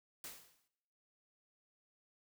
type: noise with exponential decay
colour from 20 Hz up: white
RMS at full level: -45 dBFS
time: 0.24-0.68 s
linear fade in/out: 2 ms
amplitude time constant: 95 ms
effects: noise-tail reverb RT60 1.0 s tail -23 dB re dry